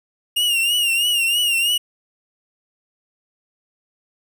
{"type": "tone with vibrato", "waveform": "45% pulse", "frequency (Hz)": 2824, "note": "F7", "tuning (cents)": 19, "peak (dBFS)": -16, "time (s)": [0.36, 1.78], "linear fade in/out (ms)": 10, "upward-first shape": "triangle", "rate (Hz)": 3.1, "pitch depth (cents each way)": 88, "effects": []}